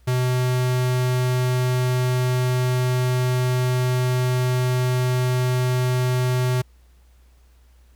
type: tone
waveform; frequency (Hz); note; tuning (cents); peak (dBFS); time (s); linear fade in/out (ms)
square; 126.2; B2; +38; -19; 0.07-6.62; 10
effects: added 61 Hz sine -50 dBFS peak until 7.95 s + pink hiss -63 dBFS RMS until 7.95 s